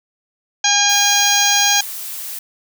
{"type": "harmonic tone", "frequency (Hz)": 813, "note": "G#5", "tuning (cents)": -37, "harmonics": [1, 2, 3, 4, 5, 6, 7, 8], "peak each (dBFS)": [-20, -21, -22, -19, -22, -23, -22, -17], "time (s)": [0.64, 1.81], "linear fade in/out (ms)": 5}
{"type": "noise", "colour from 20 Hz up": "blue", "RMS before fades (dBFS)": -28, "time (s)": [0.89, 2.39], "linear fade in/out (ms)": 5}
{"effects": []}